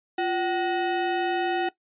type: ring-modulated tone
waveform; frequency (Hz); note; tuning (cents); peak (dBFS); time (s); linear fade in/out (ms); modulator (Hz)
square; 554.4; C#5; 0; -21; 0.18-1.69; 5; 205
effects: noise-tail reverb RT60 0.1 s tail -18 dB re dry + resampled to 8000 Hz